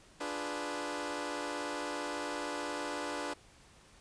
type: chord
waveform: 15% pulse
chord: D diminished seventh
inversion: none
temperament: equal with one note detuned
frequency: 293.7 / 349.2 / 415.3 / 495.6 Hz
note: D4 / F4 / Ab4 / Cb5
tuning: 0 / 0 / 0 / +6 cents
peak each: -33 / -37 / -38 / -35 dBFS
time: 0.2-3.34 s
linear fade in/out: 10 ms
effects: pink hiss -60 dBFS RMS until 4 s + resampled to 22050 Hz